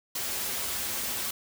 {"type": "noise with comb filter", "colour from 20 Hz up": "white", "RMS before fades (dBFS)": -32, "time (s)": [0.15, 1.31], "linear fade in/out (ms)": 5, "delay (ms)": 6.6, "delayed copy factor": -0.5, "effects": []}